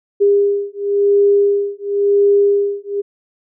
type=beating tone pair; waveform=sine; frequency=403.3 / 404.25 Hz; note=G4 / G#4; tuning=+49 / -47 cents; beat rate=0.95 Hz; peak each=-14 dBFS; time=0.2-3.02 s; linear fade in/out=20 ms; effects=none